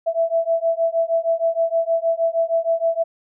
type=beating tone pair; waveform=sine; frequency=659.3 / 665.7 Hz; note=E5 / E5; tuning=0 / +17 cents; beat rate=6.4 Hz; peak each=-20 dBFS; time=0.06-3.04 s; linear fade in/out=20 ms; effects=none